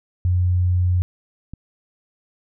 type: tone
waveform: sine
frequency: 90 Hz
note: F#2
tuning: 47 cents flat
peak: -15 dBFS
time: 0.25-1.02 s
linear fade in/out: 0 ms
type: click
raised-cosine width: 5 ms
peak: -21 dBFS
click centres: 1.536 s
effects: none